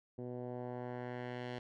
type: tone with low-pass filter sweep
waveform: 10% pulse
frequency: 123.47 Hz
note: B2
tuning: in tune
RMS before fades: -43 dBFS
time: 0.18-1.59 s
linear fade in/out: 5 ms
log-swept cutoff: 410 to 3700 Hz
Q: 1.1
effects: none